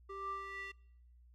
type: tone with band-pass filter sweep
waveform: square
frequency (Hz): 392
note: G4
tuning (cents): 0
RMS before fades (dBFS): -44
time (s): 0.09-0.72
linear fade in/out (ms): 10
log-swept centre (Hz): 830 to 2400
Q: 4.6
effects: noise-tail reverb RT60 0.8 s tail -25 dB re dry + added 60 Hz sine -59 dBFS peak until 1.34 s